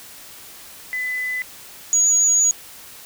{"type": "tone pair in turn", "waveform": "sine", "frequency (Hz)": [2006, 6747], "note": ["B6", "G#8"], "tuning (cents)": [26, 26], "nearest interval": "octave + major sixth", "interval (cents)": 2100, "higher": "second", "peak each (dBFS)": [-22, -13], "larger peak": "second", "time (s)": [[0.93, 1.42], [1.93, 2.51]], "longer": "second", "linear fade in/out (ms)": 0, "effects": ["white hiss -41 dBFS RMS until 3.05 s"]}